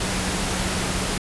sine tone in noise, 185 Hz, F#3, in tune, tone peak -30 dBFS, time 0-1.18 s, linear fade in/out 5 ms, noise pink, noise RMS -25 dBFS, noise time 0-1.18 s, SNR -8 dB, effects resampled to 24000 Hz

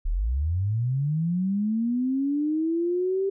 sine linear sweep, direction up, 32.7 to 394.8 Hz, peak -22 dBFS, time 0.05-3.3 s, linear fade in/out 10 ms, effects none

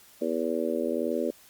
harmonic tone, 81.6 Hz, E2, 17 cents flat, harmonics 3 / 4 / 5 / 6 / 7, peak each -32 / -32 / -32 / -32 / -32 dBFS, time 0.21-1.31 s, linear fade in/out 10 ms, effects white hiss -55 dBFS RMS until 1.49 s + Opus 48 kbps

